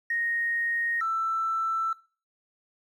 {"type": "tone pair in turn", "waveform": "triangle", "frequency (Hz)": [1864.7, 1329.2], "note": ["A#6", "E6"], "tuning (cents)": [0, 14], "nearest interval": "tritone", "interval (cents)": 586, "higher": "first", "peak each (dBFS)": -21, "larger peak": "neither", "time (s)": [[0.1, 1.01], [1.01, 1.93]], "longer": "second", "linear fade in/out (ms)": 5, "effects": ["noise-tail reverb RT60 0.4 s tail -24 dB re dry", "tanh soft clip ceiling -23 dBFS"]}